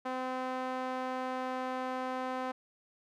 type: tone with band-pass filter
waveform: sawtooth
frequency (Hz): 257.1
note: C4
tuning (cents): -30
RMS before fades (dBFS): -36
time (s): 0.05-2.52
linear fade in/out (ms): 10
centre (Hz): 890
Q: 1.1
effects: none